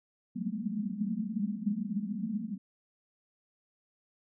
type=band-pass noise; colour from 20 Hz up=pink; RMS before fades=-34 dBFS; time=0.35-2.58 s; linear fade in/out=10 ms; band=190 to 230 Hz; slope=96 dB/octave; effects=none